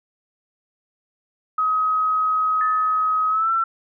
sine tone with pitch glide, 1267 to 1342.3 Hz, D#6 to E6, +31 to +31 cents, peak -17 dBFS, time 1.58-3.64 s, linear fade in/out 5 ms, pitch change +100 cents, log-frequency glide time 3.29-3.5 s
sine tone with exponential decay, 1760 Hz, A6, in tune, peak -25 dBFS, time 2.61-3.35 s, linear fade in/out 1 ms, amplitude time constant 160 ms
effects none

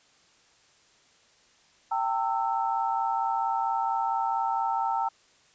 sine chord, E diminished, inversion first, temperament equal with one note detuned, 784 / 908.4 / 1318.5 Hz, G5 / Bb5 / E6, 0 / -45 / 0 cents, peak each -29 / -27 / -33 dBFS, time 1.91-5.09 s, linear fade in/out 10 ms, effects white hiss -61 dBFS RMS until 5.54 s + resampled to 16000 Hz

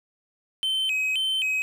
triangle tone with vibrato, 2798 Hz, F7, 3 cents sharp, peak -21 dBFS, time 0.63-1.62 s, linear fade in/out 0 ms, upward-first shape square, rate 1.9 Hz, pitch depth 170 cents each way, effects none

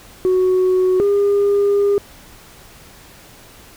sine tone pair in turn, 370 / 404.1 Hz, F#4 / G#4, 0 / -47 cents, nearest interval major second, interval 153 cents, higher second, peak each -10 dBFS, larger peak neither, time 0.25-1 / 1-1.98 s, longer second, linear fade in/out 0 ms, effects tanh soft clip ceiling -10 dBFS + pink hiss -43 dBFS RMS until 3.76 s

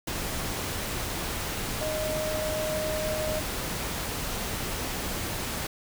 sine tone in noise, 620 Hz, D#5, 6 cents flat, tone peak -29 dBFS, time 1.81-3.4 s, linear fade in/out 5 ms, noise pink, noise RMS -32 dBFS, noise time 0.07-5.67 s, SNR 0 dB, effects none

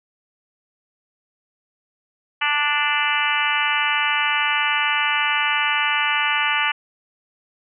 harmonic tone, 293.7 Hz, D4, in tune, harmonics 3 / 4 / 5 / 6 / 7 / 8 / 9 / 10, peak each -26 / -26 / -26 / -26 / -26 / -26 / -26 / -26 dBFS, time 2.41-6.72 s, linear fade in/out 10 ms, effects none

